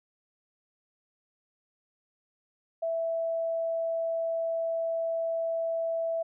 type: tone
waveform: sine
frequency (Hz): 660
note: E5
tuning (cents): +2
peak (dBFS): -27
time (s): 2.82-6.23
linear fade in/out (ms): 10
effects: none